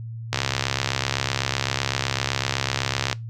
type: click train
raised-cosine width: 0.2 ms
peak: -4 dBFS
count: 191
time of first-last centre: 0.33-3.128 s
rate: 67.9 Hz
effects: noise-tail reverb RT60 0.2 s tail -22 dB re dry + added 114 Hz sine -31 dBFS peak until 3.29 s